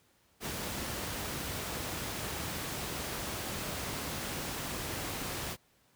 pink noise, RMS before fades -37 dBFS, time 0.4-5.57 s, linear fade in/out 50 ms, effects pink hiss -68 dBFS RMS until 5.95 s + high-pass 60 Hz 12 dB/octave

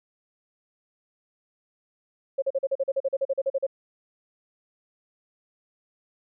sine tone bursts, 542 Hz, C#5, 39 cents flat, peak -21 dBFS, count 16, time 2.38-3.667 s, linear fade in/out 10 ms, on 42 ms, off 41 ms, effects none

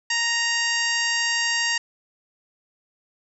harmonic tone, 932.3 Hz, A#5, in tune, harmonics 1 / 2 / 3 / 4 / 5 / 6 / 7 / 8, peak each -33 / -24 / -27 / -38 / -28 / -32 / -33 / -33 dBFS, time 0.1-1.78 s, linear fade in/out 5 ms, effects none

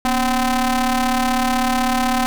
sawtooth ring-modulated tone, 260 Hz, C4, 11 cents flat, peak -9 dBFS, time 0.05-2.26 s, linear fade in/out 0 ms, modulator 502 Hz, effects none

